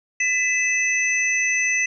sine tone cluster, 1998 / 2611 / 6100 Hz, B6 / E7 / G8, +20 / -17 / -48 cents, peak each -21 / -22 / -27 dBFS, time 0.2-1.86 s, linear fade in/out 5 ms, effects none

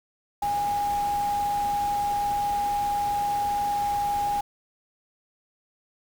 sine tone in noise, 818 Hz, G#5, 26 cents flat, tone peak -23 dBFS, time 0.42-4.41 s, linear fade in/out 5 ms, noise pink, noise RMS -39 dBFS, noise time 0.42-4.41 s, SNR +13 dB, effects none

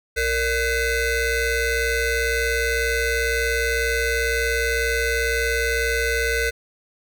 25% pulse ring-modulated tone, 523 Hz, C5, 1 cent flat, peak -13 dBFS, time 0.16-6.51 s, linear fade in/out 20 ms, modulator 985 Hz, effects none

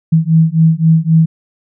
sine beating tone pair, 159.8 / 163.6 Hz, D#3 / E3, +47 / -13 cents, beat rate 3.8 Hz, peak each -10 dBFS, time 0.12-1.26 s, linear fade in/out 10 ms, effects none

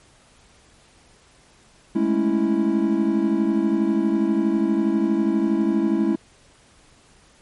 triangle chord, A major seventh, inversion third, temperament equal, 207.7 / 220 / 277.2 / 329.6 Hz, G#3 / A3 / C#4 / E4, 0 / 0 / 0 / 0 cents, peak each -21 / -23 / -23 / -19 dBFS, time 1.95-6.16 s, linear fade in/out 10 ms, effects pink hiss -54 dBFS RMS until 7.41 s + MP3 48 kbps

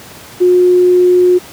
sine tone, 360.3 Hz, F#4, 46 cents flat, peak -5 dBFS, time 0.4-1.39 s, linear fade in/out 20 ms, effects pink hiss -34 dBFS RMS until 1.52 s + high-pass 100 Hz 12 dB/octave

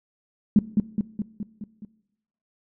sine tone with echo, 209.4 Hz, G#3, 15 cents sharp, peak -11 dBFS, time 0.56-0.59 s, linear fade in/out 2 ms, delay 210 ms, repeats 6, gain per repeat -4 dB, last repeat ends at 1.85 s, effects noise-tail reverb RT60 0.9 s tail -20 dB re dry

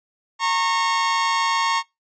sawtooth tone pair together, 919.8 / 1093 Hz, A#5 / C#6, -23 / -25 cents, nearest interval minor third, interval 298 cents, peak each -18 / -18 dBFS, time 0.39-1.83 s, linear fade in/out 50 ms, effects noise-tail reverb RT60 0.2 s tail -22 dB re dry + resampled to 16000 Hz

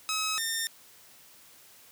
10% pulse tone pair in turn, 1280 / 1815.4 Hz, D#6 / A#6, +49 / -46 cents, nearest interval tritone, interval 605 cents, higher second, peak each -20 / -20 dBFS, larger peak neither, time 0.09-0.38 / 0.38-0.67 s, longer neither, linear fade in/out 0 ms, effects white hiss -55 dBFS RMS until 1.91 s + high-pass 60 Hz 12 dB/octave

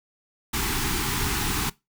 pink band-stop noise, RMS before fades -26 dBFS, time 0.53-1.7 s, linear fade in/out 10 ms, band 440 to 770 Hz, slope 96 dB/octave, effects noise-tail reverb RT60 0.2 s tail -20 dB re dry

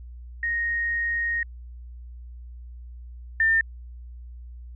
sine tone pair in turn, 1864.7 / 1801.2 Hz, A#6 / A6, 0 / +40 cents, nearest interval minor second, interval 60 cents, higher first, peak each -23 / -17 dBFS, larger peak second, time 0.43-1.43 / 3.4-3.61 s, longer first, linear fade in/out 2 ms, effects added 60 Hz sine -38 dBFS peak until 4.75 s

